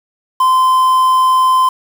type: tone with quantisation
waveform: triangle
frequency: 1033 Hz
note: C6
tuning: 22 cents flat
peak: -6 dBFS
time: 0.4-1.69 s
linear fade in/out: 5 ms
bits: 5
effects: none